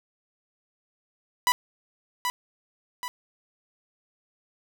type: tone with echo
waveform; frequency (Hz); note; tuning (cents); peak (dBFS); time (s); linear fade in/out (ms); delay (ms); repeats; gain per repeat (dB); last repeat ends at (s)
sawtooth; 987.8; B5; 0; -15; 1.47-1.52; 0; 780; 2; -6; 3.08
effects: none